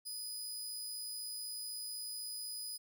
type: tone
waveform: 20% pulse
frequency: 4978 Hz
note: D#8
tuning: in tune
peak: -35 dBFS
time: 0.05-2.78 s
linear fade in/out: 20 ms
effects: none